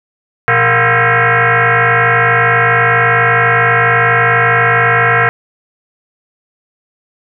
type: tone with frequency modulation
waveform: sine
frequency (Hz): 120.4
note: B2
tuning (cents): -44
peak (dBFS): -7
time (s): 0.48-5.29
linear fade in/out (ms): 0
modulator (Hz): 293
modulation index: 6.8
effects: none